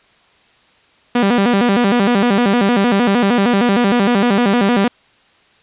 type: tone with vibrato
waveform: sawtooth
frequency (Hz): 218.9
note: A3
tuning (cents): -9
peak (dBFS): -7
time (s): 1.15-4.88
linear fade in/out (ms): 5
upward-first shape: square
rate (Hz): 6.5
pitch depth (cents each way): 180
effects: white hiss -52 dBFS RMS until 5.62 s + resampled to 8000 Hz